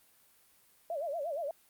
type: tone with vibrato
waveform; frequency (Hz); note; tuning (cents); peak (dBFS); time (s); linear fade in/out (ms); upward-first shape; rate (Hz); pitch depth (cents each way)
sine; 619; D#5; -9; -33; 0.9-1.51; 2; sine; 8.5; 200
effects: white hiss -65 dBFS RMS until 1.69 s + Opus 32 kbps